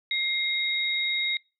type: tone pair together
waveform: sine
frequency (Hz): 2116 / 3770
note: C7 / A#7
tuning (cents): +19 / +19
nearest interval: minor seventh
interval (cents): 1000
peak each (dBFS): -27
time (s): 0.11-1.37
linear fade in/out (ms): 2
effects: noise-tail reverb RT60 0.3 s tail -26 dB re dry